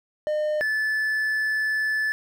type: tone pair in turn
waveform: triangle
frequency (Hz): 607 / 1739.3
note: D#5 / A6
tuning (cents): -43 / -20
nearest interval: octave + tritone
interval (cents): 1823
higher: second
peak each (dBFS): -20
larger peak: neither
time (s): 0.27-0.61 / 0.61-2.12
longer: second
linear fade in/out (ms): 0
effects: none